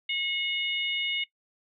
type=harmonic tone; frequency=725 Hz; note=F#5; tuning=35 cents flat; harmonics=3 / 4 / 5; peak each=-30 / -31 / -35 dBFS; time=0.09-1.24 s; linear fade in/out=5 ms; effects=noise-tail reverb RT60 0.1 s tail -18 dB re dry